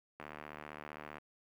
click train, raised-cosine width 0.5 ms, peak -30 dBFS, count 75, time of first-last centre 0.2-1.183 s, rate 75.3 Hz, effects high-pass 100 Hz 12 dB/octave + 10-bit

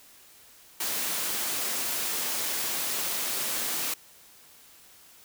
white high-pass noise, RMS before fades -30 dBFS, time 0.8-3.94 s, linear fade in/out 5 ms, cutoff 170 Hz, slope 12 dB/octave, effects white hiss -54 dBFS RMS until 5.24 s

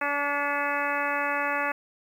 harmonic tone with a mistuned harmonic, 287.3 Hz, D4, 38 cents flat, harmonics 1 / 2 / 3 / 4 / 5 / 6 / 7 / 8 / 9, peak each -38 / -33 / -32 / -32 / -32 / -32 / -35 / -38 / -35 dBFS, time 0.01-1.72 s, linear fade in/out 5 ms, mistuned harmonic 8, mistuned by -61 cents, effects 9-bit

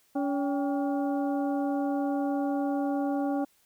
harmonic tone with a mistuned harmonic, 283.1 Hz, C#4, 37 cents sharp, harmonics 1 / 2 / 3 / 4 / 5, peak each -27 / -34 / -34 / -46 / -47 dBFS, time 0.15-3.45 s, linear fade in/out 10 ms, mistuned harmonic 3, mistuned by -120 cents, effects white hiss -66 dBFS RMS until 3.65 s

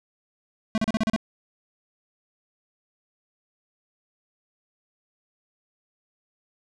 square tone bursts, 220 Hz, A3, in tune, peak -21 dBFS, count 7, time 0.75-1.162 s, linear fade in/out 0 ms, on 28 ms, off 36 ms, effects low-pass 6000 Hz 12 dB/octave

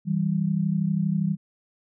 sine tone pair together, 161.71 / 194.2 Hz, E3 / G3, -33 / -16 cents, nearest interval minor third, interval 317 cents, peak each -24 dBFS, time 0.05-1.37 s, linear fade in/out 50 ms, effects none

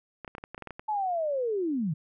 clicks, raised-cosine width 0.5 ms, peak -24 dBFS, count 11, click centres 0.247 / 0.278 / 0.351 / 0.382 / 0.439 / 0.546 / 0.579 / 0.623 / 0.673 / 0.707 / 0.795 s
sine linear sweep, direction down, 874 to 140 Hz, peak -26 dBFS, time 0.88-1.94 s, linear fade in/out 10 ms
effects none

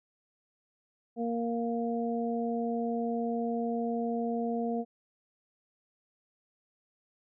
harmonic tone, 233.1 Hz, A#3, in tune, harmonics 1 / 2 / 3, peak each -31 / -34 / -36 dBFS, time 1.16-4.85 s, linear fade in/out 50 ms, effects none

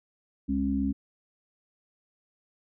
harmonic tone, 68 Hz, C#2, 33 cents flat, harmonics 1 / 3 / 4, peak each -33 / -29 / -27 dBFS, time 0.48-0.93 s, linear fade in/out 20 ms, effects none

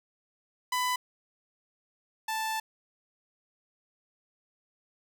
sawtooth tone pair in turn, 999 / 880.6 Hz, B5 / A5, +20 / +1 cents, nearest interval major second, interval 219 cents, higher first, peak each -23 / -26 dBFS, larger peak first, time 0.72-0.96 / 2.28-2.6 s, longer second, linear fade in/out 5 ms, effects none

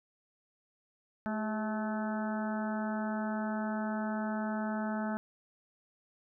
harmonic tone with a mistuned harmonic, 216.2 Hz, A3, 30 cents flat, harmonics 1 / 2 / 3 / 4 / 5 / 6 / 7 / 8, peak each -33 / -48 / -40 / -41 / -51 / -45 / -44 / -51 dBFS, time 1.26-5.17 s, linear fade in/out 0 ms, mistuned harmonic 2, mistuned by -97 cents, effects none

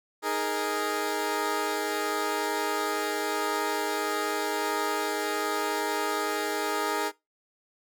15% pulse chord, D# suspended fourth, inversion none, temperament equal, 311.1 / 415.3 / 466.2 Hz, D#4 / G#4 / A#4, 0 / 0 / 0 cents, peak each -27 / -23 / -27 dBFS, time 0.22-7.12 s, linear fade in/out 50 ms, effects noise-tail reverb RT60 0.2 s tail -21 dB re dry

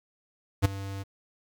square tone with ADSR envelope, 98 Hz, G2, in tune, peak -16 dBFS, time 0.62-1.04 s, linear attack 31 ms, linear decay 11 ms, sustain -18 dB, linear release 25 ms, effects 9-bit

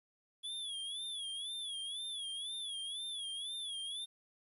square tone with vibrato, 3386 Hz, G#7, 33 cents sharp, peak -40 dBFS, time 0.43-4.06 s, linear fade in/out 20 ms, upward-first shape sine, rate 2 Hz, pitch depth 110 cents each way, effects resampled to 32000 Hz + 12-bit

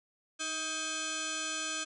sine tone with frequency modulation, 2208 Hz, C#7, 7 cents flat, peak -33 dBFS, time 0.39-1.85 s, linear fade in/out 20 ms, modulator 948 Hz, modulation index 5.8, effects none

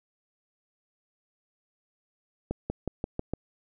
accelerating click train, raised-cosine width 2 ms, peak -16 dBFS, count 6, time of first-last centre 2.51-3.336 s, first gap 190 ms, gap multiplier 0.93, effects none

